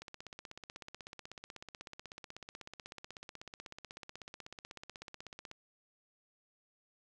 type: click train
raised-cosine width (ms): 0.2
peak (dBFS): -29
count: 90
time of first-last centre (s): 0.02-5.514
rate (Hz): 16.2
effects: none